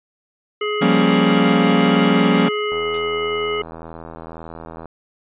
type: harmonic tone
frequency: 420.2 Hz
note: G#4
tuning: 20 cents sharp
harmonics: 1 / 3 / 5 / 7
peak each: -21 / -26 / -28 / -29 dBFS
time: 0.61-3.62 s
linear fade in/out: 5 ms
type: chord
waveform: 45% pulse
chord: G half-diminished seventh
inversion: third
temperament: equal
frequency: 174.61 / 196 / 233.1 / 277.2 Hz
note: F3 / G3 / Bb3 / Db4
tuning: 0 / 0 / 0 / 0 cents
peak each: -19 dBFS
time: 0.81-2.49 s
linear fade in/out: 10 ms
type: click train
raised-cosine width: 1 ms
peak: -20 dBFS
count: 176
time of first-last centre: 2.72-4.857 s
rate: 81.9 Hz
type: noise with exponential decay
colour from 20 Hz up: white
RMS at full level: -31 dBFS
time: 2.94-3.11 s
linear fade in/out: 2 ms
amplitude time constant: 36 ms
effects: resampled to 8000 Hz